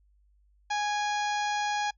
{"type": "harmonic tone with a mistuned harmonic", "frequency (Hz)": 830.6, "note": "G#5", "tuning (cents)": 0, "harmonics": [1, 2, 3, 4, 5, 6, 7, 8], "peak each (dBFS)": [-28, -34, -38, -40, -42, -44, -45, -46], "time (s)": [0.7, 1.91], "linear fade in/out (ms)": 10, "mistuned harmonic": 3, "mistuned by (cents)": -31, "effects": ["noise-tail reverb RT60 0.1 s tail -23 dB re dry", "added 50 Hz sine -61 dBFS peak until 1.97 s"]}